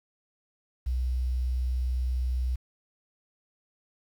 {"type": "tone with quantisation", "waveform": "sine", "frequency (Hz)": 62.7, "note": "B1", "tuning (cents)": 27, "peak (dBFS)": -25, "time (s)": [0.86, 2.56], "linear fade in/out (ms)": 10, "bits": 9, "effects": []}